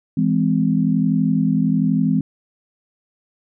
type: chord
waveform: sine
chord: E augmented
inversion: none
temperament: just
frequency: 164.81 / 206 / 257.5 Hz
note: E3 / G#3 / B#3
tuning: 0 / -14 / -28 cents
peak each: -19 dBFS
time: 0.17-2.21 s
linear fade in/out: 5 ms
effects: none